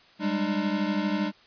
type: tone cluster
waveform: square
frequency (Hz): 194.4 / 207 / 301.2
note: G3 / G#3 / D4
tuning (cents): -14 / -5 / +44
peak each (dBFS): -30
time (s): 0.19-1.32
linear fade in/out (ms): 50
effects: white hiss -56 dBFS RMS until 1.46 s + resampled to 11025 Hz